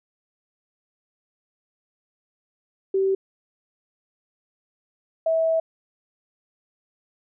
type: tone pair in turn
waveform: sine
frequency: 385.7 / 650.1 Hz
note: G4 / E5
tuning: -28 / -24 cents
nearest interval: major sixth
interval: 904 cents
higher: second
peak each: -18 dBFS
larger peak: neither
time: 2.94-3.15 / 5.26-5.6 s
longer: second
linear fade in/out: 5 ms
effects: none